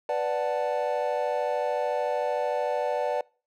triangle chord, B minor seventh, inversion none, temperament equal, 493.9 / 587.3 / 740 / 880 Hz, B4 / D5 / F#5 / A5, 0 / 0 / 0 / 0 cents, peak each -28 / -26 / -30 / -31 dBFS, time 0.09-3.21 s, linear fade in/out 2 ms, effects noise-tail reverb RT60 0.4 s tail -26 dB re dry

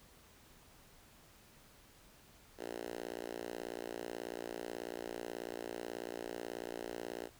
5% pulse tone with high-pass filter, 58.27 Hz, A#1, in tune, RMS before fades -44 dBFS, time 2.57-7.3 s, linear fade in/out 50 ms, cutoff 360 Hz, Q 1.8, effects pink hiss -62 dBFS RMS until 7.39 s

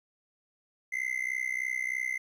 triangle tone with amplitude modulation, 2066 Hz, C7, 22 cents flat, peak -24 dBFS, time 0.92-2.18 s, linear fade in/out 10 ms, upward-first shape sine, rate 63.2 Hz, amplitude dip 95%, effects 11-bit

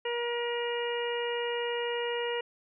harmonic tone, 476.1 Hz, A#4, 37 cents sharp, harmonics 1 / 2 / 3 / 4 / 5 / 6, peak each -31 / -38 / -44 / -39 / -43 / -38 dBFS, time 0.05-2.41 s, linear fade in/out 5 ms, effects none

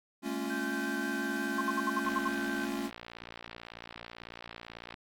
square chord, Bb minor seventh, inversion third, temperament equal with one note detuned, 207.7 / 227.1 / 277.2 / 349.2 Hz, Ab3 / Bb3 / Db4 / F4, 0 / -45 / 0 / 0 cents, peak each -42 / -40 / -37 / -40 dBFS, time 0.22-2.91 s, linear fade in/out 50 ms
sine tone with vibrato, 1550 Hz, G6, 20 cents flat, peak -36 dBFS, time 0.5-2.65 s, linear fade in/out 5 ms, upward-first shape square, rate 5.6 Hz, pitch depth 10 cents each way
sine tone bursts, 1064 Hz, C6, 29 cents sharp, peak -28 dBFS, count 8, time 1.58-2.283 s, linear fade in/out 5 ms, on 31 ms, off 65 ms
click train, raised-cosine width 0.3 ms, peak -27 dBFS, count 169, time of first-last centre 2.05-4.942 s, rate 58.1 Hz
effects AAC 64 kbps

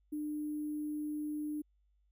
sine tone with sample-and-hold, 300 Hz, D4, 37 cents sharp, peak -35 dBFS, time 0.12-1.62 s, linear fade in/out 10 ms, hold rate 11025 Hz, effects added 50 Hz sine -69 dBFS peak until 2.11 s

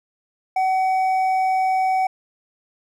triangle tone with hard clipping, 755 Hz, F#5, 35 cents sharp, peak -18 dBFS, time 0.56-2.07 s, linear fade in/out 5 ms, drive 8 dB, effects none

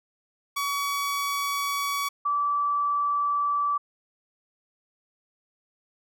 sawtooth / sine tone pair in turn, 1132 / 1157.8 Hz, C#6 / D6, +36 / -25 cents, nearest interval unison, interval 39 cents, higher second, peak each -22 dBFS, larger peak neither, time 0.56-2.09 / 2.25-3.78 s, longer neither, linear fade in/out 10 ms, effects none

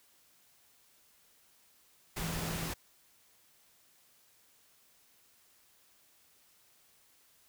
sine tone in noise, 164.81 Hz, E3, in tune, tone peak -38 dBFS, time 2.21-2.69 s, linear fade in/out 10 ms, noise pink, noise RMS -38 dBFS, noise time 2.16-2.74 s, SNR -3 dB, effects white hiss -66 dBFS RMS until 7.48 s

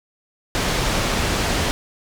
pink low-pass noise, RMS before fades -21 dBFS, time 0.55-1.71 s, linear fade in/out 0 ms, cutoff 7000 Hz, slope 12 dB/octave, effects none

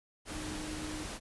sine tone in noise, 307.2 Hz, D#4, 22 cents flat, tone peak -41 dBFS, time 0.28-1.07 s, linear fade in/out 50 ms, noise pink, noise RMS -41 dBFS, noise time 0.25-1.2 s, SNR -3 dB, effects resampled to 24000 Hz

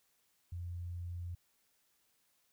sine tone, 87.31 Hz, F2, in tune, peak -39 dBFS, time 0.52-1.35 s, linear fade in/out 5 ms, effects white hiss -75 dBFS RMS until 2.52 s

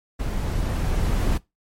brown noise with level ramp, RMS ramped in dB -26 to -20 dBFS, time 0.19-1.38 s, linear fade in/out 10 ms, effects noise-tail reverb RT60 0.2 s tail -21 dB re dry + MP3 64 kbps

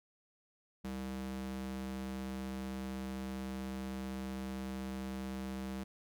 square tone with high-pass filter, 65.41 Hz, C2, in tune, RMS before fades -41 dBFS, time 0.84-5.84 s, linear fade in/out 10 ms, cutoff 140 Hz, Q 4.4, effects none

